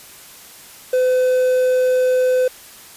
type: tone with quantisation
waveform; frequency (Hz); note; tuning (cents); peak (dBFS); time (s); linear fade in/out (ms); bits
triangle; 508; B4; +49; -11; 0.93-2.48; 5; 6
effects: white hiss -41 dBFS RMS until 2.96 s + resampled to 32000 Hz